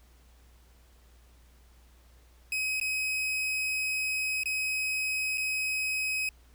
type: tone with dropouts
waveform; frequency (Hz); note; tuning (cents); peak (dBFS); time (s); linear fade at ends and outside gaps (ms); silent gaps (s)
40% pulse; 2536; D#7; +32; -27; 2.52-6.29; 2; 2.8-2.812 / 4.435-4.457 / 5.375-5.379
effects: added 60 Hz sine -56 dBFS peak until 6.54 s + pink hiss -64 dBFS RMS until 6.54 s